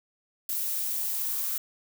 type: noise with high-pass filter sweep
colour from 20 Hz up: violet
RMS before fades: -30 dBFS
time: 0.49-1.58 s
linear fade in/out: 2 ms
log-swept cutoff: 420 to 1300 Hz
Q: 4.4
effects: none